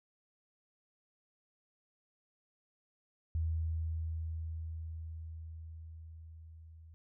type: tone with level ramp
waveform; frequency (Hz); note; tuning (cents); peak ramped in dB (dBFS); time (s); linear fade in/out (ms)
sine; 80.8; E2; -34; -30 to -52; 3.35-6.94; 0
effects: none